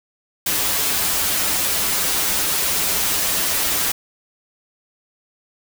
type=noise with comb filter; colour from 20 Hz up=white; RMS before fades=-20 dBFS; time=0.46-3.92 s; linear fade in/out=5 ms; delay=8.4 ms; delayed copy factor=-0.8; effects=none